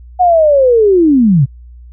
sine linear sweep, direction down, 740 to 121.2 Hz, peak -5 dBFS, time 0.19-1.46 s, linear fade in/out 20 ms, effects added 60 Hz sine -32 dBFS peak until 1.92 s

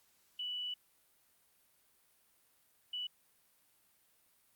sine tone bursts at uneven times, 2960 Hz, F#7, in tune, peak -37 dBFS, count 2, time 0.39-0.74 / 2.93-3.07 s, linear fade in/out 5 ms, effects white hiss -71 dBFS RMS until 4.55 s + Opus 48 kbps

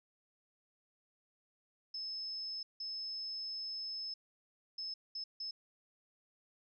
sine tone bursts at uneven times, 5220 Hz, E8, 18 cents flat, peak -39 dBFS, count 5, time 1.94-2.63 / 2.8-4.14 / 4.78-4.94 / 5.15-5.24 / 5.4-5.51 s, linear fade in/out 5 ms, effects none

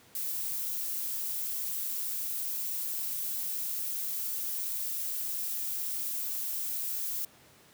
violet noise, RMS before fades -34 dBFS, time 0.15-7.25 s, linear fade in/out 2 ms, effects pink hiss -58 dBFS RMS until 7.73 s + high-pass 100 Hz 12 dB/octave

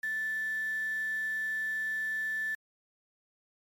sine tone with quantisation, 1756 Hz, A6, 4 cents flat, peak -30 dBFS, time 0.03-2.55 s, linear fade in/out 5 ms, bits 8, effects MP3 64 kbps

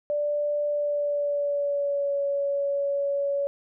sine tone with pitch glide, 587.3 to 563.1 Hz, D5 to C#5, 0 to +27 cents, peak -23 dBFS, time 0.1-3.47 s, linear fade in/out 0 ms, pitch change -73 cents, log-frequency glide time 0.68-2.16 s, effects none

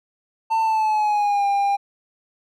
triangle tone with pitch glide, 894 to 801.1 Hz, A5 to G5, +27 to +37 cents, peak -15 dBFS, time 0.5-1.77 s, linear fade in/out 20 ms, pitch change -190 cents, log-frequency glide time 0.61-1.46 s, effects none

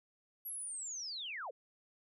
sine linear sweep, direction down, 11700 to 415.3 Hz, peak -40 dBFS, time 0.45-1.51 s, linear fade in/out 10 ms, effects none

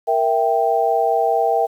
sine chord, E diminished, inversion second, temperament equal, 466.2 / 659.3 / 784 Hz, Bb4 / E5 / G5, 0 / 0 / 0 cents, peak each -20 / -19 / -18 dBFS, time 0.07-1.67 s, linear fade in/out 20 ms, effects 8-bit

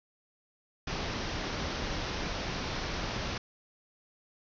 pink low-pass noise, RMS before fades -35 dBFS, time 0.87-3.38 s, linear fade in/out 5 ms, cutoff 6000 Hz, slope 96 dB/octave, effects none

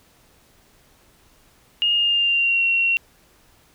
sine tone with pitch glide, 2846 to 2736 Hz, F7 to F7, +32 to -36 cents, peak -16 dBFS, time 1.82-2.97 s, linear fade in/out 0 ms, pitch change -68 cents, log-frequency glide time 1.93-2.63 s, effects pink hiss -56 dBFS RMS until 3.74 s

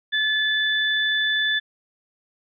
sine tone pair together, 1729 / 3496 Hz, A6 / A7, -31 / -12 cents, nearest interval octave, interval 1219 cents, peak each -21 / -23 dBFS, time 0.12-1.6 s, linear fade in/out 20 ms, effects none

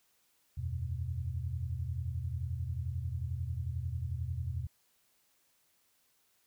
sine chord, E suspended second, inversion none, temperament equal with one note detuned, 81.27 / 92.5 / 123.47 Hz, E2 / F#2 / B2, -24 / 0 / 0 cents, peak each -37 / -39 / -38 dBFS, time 0.57-4.67 s, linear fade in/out 10 ms, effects white hiss -72 dBFS RMS until 6.46 s

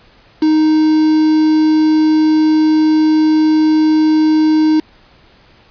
triangle tone with quantisation, 311.1 Hz, D#4, in tune, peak -6 dBFS, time 0.42-4.8 s, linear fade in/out 5 ms, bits 4, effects pink hiss -47 dBFS RMS until 5.7 s + resampled to 11025 Hz

